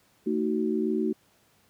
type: chord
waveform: sine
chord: D# diminished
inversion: second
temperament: just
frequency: 224 / 311.1 / 373.4 Hz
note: A3 / D#4 / F#4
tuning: +31 / 0 / +16 cents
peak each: -28 / -29 / -28 dBFS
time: 0.26-1.13 s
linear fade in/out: 10 ms
effects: pink hiss -64 dBFS RMS until 1.69 s + high-pass 80 Hz 12 dB/octave